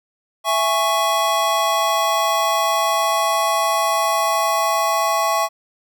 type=chord; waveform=square; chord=C# minor; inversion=first; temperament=just; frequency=665.2 / 831.5 / 1108.7 Hz; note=E5 / G#5 / C#6; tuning=+16 / +2 / 0 cents; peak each=-22 / -23 / -20 dBFS; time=0.44-5.49 s; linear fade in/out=50 ms; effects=none